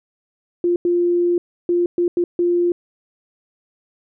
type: tone bursts at uneven times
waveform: sine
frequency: 349.2 Hz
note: F4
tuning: in tune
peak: -14 dBFS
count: 6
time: 0.64-0.76 / 0.85-1.38 / 1.69-1.86 / 1.98-2.08 / 2.17-2.24 / 2.39-2.72 s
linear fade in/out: 2 ms
effects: none